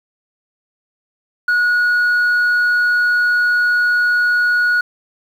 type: tone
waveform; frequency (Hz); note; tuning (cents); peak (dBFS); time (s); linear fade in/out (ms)
sine; 1455; F#6; -29; -9; 1.48-4.81; 5
effects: tanh soft clip ceiling -11 dBFS + 7-bit